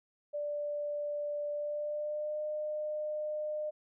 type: tone with pitch glide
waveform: sine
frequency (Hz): 587.3 to 606.3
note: D5 to D#5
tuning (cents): 0 to -45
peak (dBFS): -33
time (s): 0.33-3.71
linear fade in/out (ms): 20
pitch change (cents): +55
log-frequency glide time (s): 1.51-2.42
effects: none